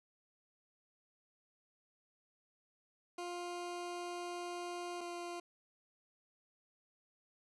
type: tone pair in turn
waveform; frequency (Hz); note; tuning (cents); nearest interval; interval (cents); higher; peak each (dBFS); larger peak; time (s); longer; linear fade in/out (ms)
20% pulse; 351.4 / 348; F4 / F4; +11 / -6; unison; 17; first; -36 / -37; first; 3.18-5.01 / 5.01-5.4; first; 5
effects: resampled to 24000 Hz